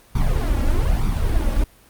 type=noise with flanger; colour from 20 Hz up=brown; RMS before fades=-18 dBFS; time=0.15-1.64 s; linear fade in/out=5 ms; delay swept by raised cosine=0.84 to 3.64 ms; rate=1.1 Hz; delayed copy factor=+0.75; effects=pink hiss -51 dBFS RMS until 1.89 s + Opus 32 kbps